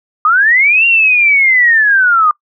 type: linear two-way sweep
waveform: sine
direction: up then down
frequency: 1200 to 2781 to 1200 Hz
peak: -6 dBFS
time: 0.25-2.31 s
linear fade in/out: 2 ms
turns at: 0.86 s
effects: noise-tail reverb RT60 0.1 s tail -23 dB re dry